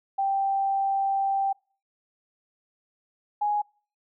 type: tone pair in turn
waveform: sine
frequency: 784 / 830.6 Hz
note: G5 / G#5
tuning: 0 / 0 cents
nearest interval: minor second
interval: 100 cents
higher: second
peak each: -22 dBFS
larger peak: neither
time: 0.18-1.53 / 3.41-3.62 s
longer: first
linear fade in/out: 10 ms
effects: noise-tail reverb RT60 0.4 s tail -26 dB re dry